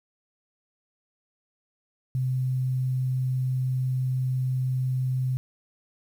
sine tone, 129 Hz, C3, 24 cents flat, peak -23 dBFS, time 2.15-5.37 s, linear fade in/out 0 ms, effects 9-bit

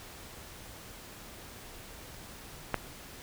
click, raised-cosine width 0.5 ms, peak -12 dBFS, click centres 2.743 s, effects pink hiss -48 dBFS RMS until 3.22 s

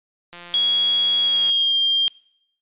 click train, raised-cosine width 0.2 ms, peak -21 dBFS, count 204, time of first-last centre 0.33-1.497 s, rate 174 Hz
sine tone with pitch glide, 3322 to 3198 Hz, G#7 to G7, 0 to +34 cents, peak -15 dBFS, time 0.54-2.08 s, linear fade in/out 0 ms, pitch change -66 cents, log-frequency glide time 1.21-1.77 s
effects noise-tail reverb RT60 0.7 s tail -23 dB re dry + resampled to 8000 Hz

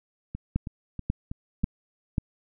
two click trains, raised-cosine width 5 ms, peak -12 / -21 dBFS, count 4 / 5, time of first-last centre 0.56-2.182 / 0.35-1.636 s, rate 1.85 / 3.11 Hz, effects none

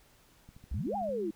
click train, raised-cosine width 5 ms, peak -39 dBFS, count 9, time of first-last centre 0.49-1.092 s, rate 13.3 Hz
sine exponential two-way sweep, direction up then down, 51.1 to 839 to 305.9 Hz, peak -31 dBFS, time 0.71-1.31 s, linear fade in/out 10 ms, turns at 0.96 s
sine tone, 206.1 Hz, G#3, 13 cents flat, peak -39 dBFS, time 0.74-1.31 s, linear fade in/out 2 ms
effects pink hiss -63 dBFS RMS until 1.35 s

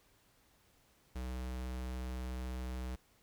square tone, 63.1 Hz, B1, 38 cents sharp, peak -39 dBFS, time 1.15-2.96 s, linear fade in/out 10 ms, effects pink hiss -69 dBFS RMS until 3.22 s

